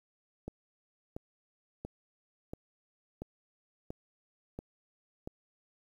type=click train; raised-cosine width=2 ms; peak=-26 dBFS; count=8; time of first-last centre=0.48-5.275 s; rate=1.46 Hz; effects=10-bit